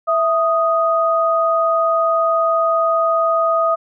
sine tone pair together, 659.3 / 1244.6 Hz, E5 / D#6, 0 / 0 cents, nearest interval major seventh, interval 1100 cents, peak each -16 dBFS, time 0.07-3.76 s, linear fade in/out 20 ms, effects none

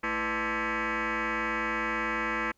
sine tone with frequency modulation, 329.6 Hz, E4, in tune, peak -26 dBFS, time 0.03-2.52 s, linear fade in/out 10 ms, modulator 275 Hz, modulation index 7.4, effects tanh soft clip ceiling -24 dBFS + pink hiss -71 dBFS RMS until 2.57 s

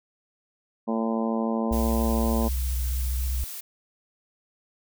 harmonic tone, 113.1 Hz, A2, 48 cents sharp, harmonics 2 / 3 / 4 / 5 / 6 / 7 / 8 / 9, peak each -25 / -34 / -33 / -33 / -36 / -37 / -38 / -37 dBFS, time 0.87-2.49 s, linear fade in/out 20 ms
sine tone with vibrato, 63.3 Hz, B1, 43 cents sharp, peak -24 dBFS, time 1.71-3.44 s, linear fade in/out 0 ms, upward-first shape sine, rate 15 Hz, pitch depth 67 cents each way
blue noise, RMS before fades -37 dBFS, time 1.72-3.61 s, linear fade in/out 10 ms
effects none

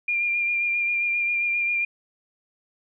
sine tone with vibrato, 2399 Hz, D7, 36 cents sharp, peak -21 dBFS, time 0.08-1.85 s, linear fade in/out 5 ms, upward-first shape sine, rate 7.5 Hz, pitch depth 21 cents each way, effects none

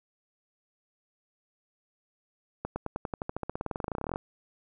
accelerating click train, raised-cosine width 1 ms, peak -18 dBFS, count 29, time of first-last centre 2.65-4.159 s, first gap 110 ms, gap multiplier 0.94, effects none

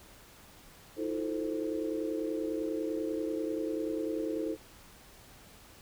sine chord, F dominant seventh, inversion third, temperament equal with one note detuned, 319 / 349.2 / 440 / 523.3 Hz, Eb4 / F4 / A4 / C5, +43 / 0 / 0 / 0 cents, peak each -34 / -40 / -36 / -39 dBFS, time 0.96-4.57 s, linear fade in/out 50 ms, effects pink hiss -55 dBFS RMS until 5.81 s

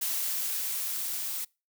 blue noise with level ramp, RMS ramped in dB -30 to -34 dBFS, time 0.01-1.45 s, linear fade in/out 10 ms, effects noise-tail reverb RT60 0.3 s tail -26 dB re dry

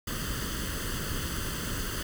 pink noise with comb filter, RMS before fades -33 dBFS, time 0.07-2.03 s, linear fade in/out 5 ms, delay 0.64 ms, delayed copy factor +0.75, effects none

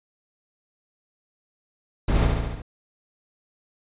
brown noise with echo, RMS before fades -20 dBFS, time 2.08-2.27 s, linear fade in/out 5 ms, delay 70 ms, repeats 5, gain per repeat -3 dB, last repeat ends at 2.62 s, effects resampled to 8000 Hz

